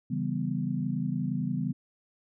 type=chord; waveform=sine; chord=C# half-diminished seventh; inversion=none; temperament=equal; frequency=138.59 / 164.81 / 196 / 246.9 Hz; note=C#3 / E3 / G3 / B3; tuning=0 / 0 / 0 / 0 cents; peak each=-33 dBFS; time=0.1-1.73 s; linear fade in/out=10 ms; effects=none